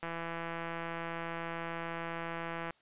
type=click train; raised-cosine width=0.5 ms; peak=-24 dBFS; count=448; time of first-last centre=0.03-2.707 s; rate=167 Hz; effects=white hiss -68 dBFS RMS until 2.81 s + resampled to 8000 Hz